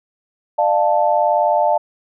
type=chord; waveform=sine; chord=D minor; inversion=none; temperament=equal with one note detuned; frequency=599.7 / 698.5 / 880 Hz; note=D5 / F5 / A5; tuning=+36 / 0 / 0 cents; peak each=-17 dBFS; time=0.58-1.78 s; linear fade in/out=10 ms; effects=none